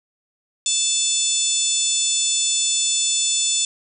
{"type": "harmonic tone with a mistuned harmonic", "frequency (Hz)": 880, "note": "A5", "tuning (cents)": 0, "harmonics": [3, 4, 5, 6, 7, 8, 9, 10], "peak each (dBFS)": [-33, -23, -31, -30, -29, -22, -25, -30], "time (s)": [0.66, 3.65], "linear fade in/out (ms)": 2, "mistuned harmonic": 10, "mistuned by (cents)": 17, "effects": []}